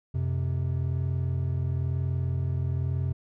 triangle tone pair together, 89.57 / 130.6 Hz, F2 / C3, +44 / -3 cents, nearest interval perfect fifth, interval 653 cents, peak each -26 dBFS, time 0.14-3.13 s, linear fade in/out 10 ms, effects none

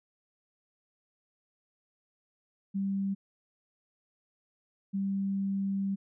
sine tone pair in turn, 196 / 196 Hz, G3 / G3, 0 / 0 cents, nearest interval unison, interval 0 cents, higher neither, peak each -28 dBFS, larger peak neither, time 2.74-3.15 / 4.93-5.96 s, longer second, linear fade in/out 20 ms, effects none

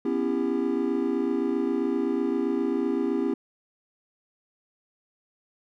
triangle chord, C# half-diminished seventh, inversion third, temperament just, 249.5 / 277.2 / 332.6 / 399.1 Hz, B3 / C#4 / E4 / G4, +18 / 0 / +16 / +31 cents, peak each -27 dBFS, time 0.05-3.34 s, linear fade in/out 5 ms, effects none

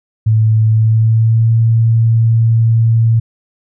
sine tone with pitch glide, 110 to 113.88 Hz, A2 to A#2, 0 to -40 cents, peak -7 dBFS, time 0.26-3.2 s, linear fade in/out 10 ms, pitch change +60 cents, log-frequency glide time 0.68-1.52 s, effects none

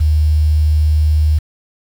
sine tone with quantisation, 76.7 Hz, D#2, 24 cents flat, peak -9 dBFS, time 0-1.39 s, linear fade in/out 10 ms, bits 6, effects none

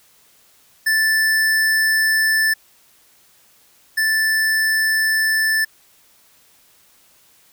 square tone pair in turn, 1760 / 1760 Hz, A6 / A6, 0 / 0 cents, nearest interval unison, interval 0 cents, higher neither, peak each -15 / -16 dBFS, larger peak first, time 0.86-2.54 / 3.97-5.65 s, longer neither, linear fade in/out 10 ms, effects white hiss -54 dBFS RMS until 7.52 s

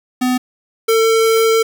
square tone pair in turn, 252 / 449 Hz, B3 / A4, +35 / +35 cents, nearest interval minor seventh, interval 1000 cents, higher second, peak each -14 / -11 dBFS, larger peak second, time 0.21-0.38 / 0.88-1.63 s, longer second, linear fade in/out 10 ms, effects 7-bit

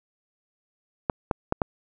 clicks, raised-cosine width 1 ms, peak -8 dBFS, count 4, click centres 1.098 / 1.312 / 1.524 / 1.618 s, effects none

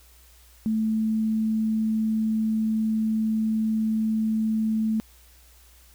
sine tone, 219.4 Hz, A3, 5 cents flat, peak -21 dBFS, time 0.66-5 s, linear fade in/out 0 ms, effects added 60 Hz sine -53 dBFS peak until 5.94 s + white hiss -56 dBFS RMS until 5.94 s

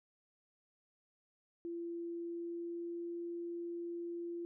sine tone with pitch glide, 340.3 to 342.9 Hz, F4 to F4, -45 to -32 cents, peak -39 dBFS, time 1.65-4.45 s, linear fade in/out 0 ms, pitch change +13 cents, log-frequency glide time 2.14-3.18 s, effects none

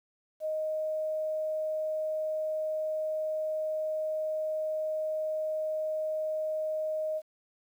sine tone, 623 Hz, D#5, 2 cents sharp, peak -29 dBFS, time 0.4-7.22 s, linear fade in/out 50 ms, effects 10-bit

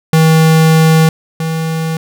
square tone pair in turn, 160 / 161.3 Hz, D#3 / E3, +49 / -37 cents, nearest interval unison, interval 14 cents, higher second, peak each -6 / -15 dBFS, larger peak first, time 0.13-1.09 / 1.4-1.97 s, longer first, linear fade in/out 2 ms, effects none

